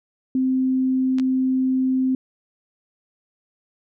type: tone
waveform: sine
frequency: 260 Hz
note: C4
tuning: 11 cents flat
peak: -17 dBFS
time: 0.35-2.15 s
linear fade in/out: 2 ms
type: clicks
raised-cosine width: 0.2 ms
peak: -18 dBFS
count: 2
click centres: 1.185 / 1.198 s
effects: none